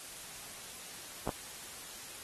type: clicks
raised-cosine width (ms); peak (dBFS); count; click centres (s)
1; -20; 2; 1.275 / 1.292
effects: white hiss -47 dBFS RMS until 2.23 s + AAC 32 kbps